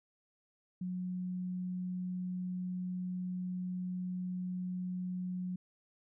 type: tone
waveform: sine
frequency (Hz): 181.9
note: F#3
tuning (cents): -29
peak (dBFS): -35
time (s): 0.81-5.56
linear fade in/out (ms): 5
effects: none